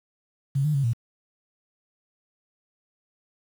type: tone with pitch steps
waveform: sine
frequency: 137.6 / 151.2 / 138.5 / 116.8 Hz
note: C#3 / D#3 / C#3 / A#2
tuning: -12 / -49 / -1 / +4 cents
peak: -20 dBFS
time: 0.55-0.934 s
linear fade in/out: 10 ms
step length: 96 ms
effects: 8-bit